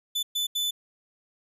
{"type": "tone bursts at uneven times", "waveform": "40% pulse", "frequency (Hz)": 3500, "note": "A7", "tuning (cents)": -10, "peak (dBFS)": -24, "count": 3, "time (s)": [[0.15, 0.23], [0.35, 0.47], [0.55, 0.71]], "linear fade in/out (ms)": 10, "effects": []}